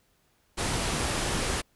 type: low-pass noise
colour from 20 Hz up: pink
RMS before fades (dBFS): -29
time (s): 0.57-1.62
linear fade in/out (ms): 20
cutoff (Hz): 11000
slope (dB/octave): 96
effects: pink hiss -68 dBFS RMS until 1.75 s